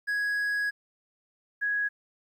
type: tone pair in turn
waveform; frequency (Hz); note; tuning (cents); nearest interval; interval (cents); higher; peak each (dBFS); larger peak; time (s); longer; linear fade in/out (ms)
triangle / sine; 1664 / 1664; G#6 / G#6; +3 / +3; unison; 0; neither; -24 / -25; first; 0.07-0.71 / 1.61-1.89; first; 20
effects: 11-bit